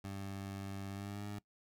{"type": "tone with pitch glide", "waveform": "20% pulse", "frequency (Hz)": [98.1, 102.74], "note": ["G2", "G#2"], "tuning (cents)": [2, -18], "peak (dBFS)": -37, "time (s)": [0.04, 1.39], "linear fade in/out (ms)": 5, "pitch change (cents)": 80, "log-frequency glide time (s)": [0.89, 1.25], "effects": ["noise-tail reverb RT60 0.1 s tail -21 dB re dry"]}